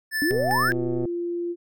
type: tone with tremolo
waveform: square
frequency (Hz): 1754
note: A6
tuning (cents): -6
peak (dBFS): -24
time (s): 0.11-0.73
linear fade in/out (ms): 50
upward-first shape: square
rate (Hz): 2.5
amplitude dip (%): 65
type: exponential sweep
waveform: sine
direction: up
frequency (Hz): 277.2 to 1670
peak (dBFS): -21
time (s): 0.22-0.72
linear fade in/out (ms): 0
type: click train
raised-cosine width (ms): 2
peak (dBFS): -18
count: 94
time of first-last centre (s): 0.31-1.054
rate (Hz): 125
type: tone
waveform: sine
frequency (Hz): 345.9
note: F4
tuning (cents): -17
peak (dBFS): -25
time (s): 0.67-1.56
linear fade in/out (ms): 50
effects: none